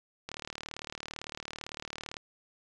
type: click train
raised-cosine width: 0.2 ms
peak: -21 dBFS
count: 72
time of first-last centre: 0.29-2.168 s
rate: 37.8 Hz
effects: resampled to 22050 Hz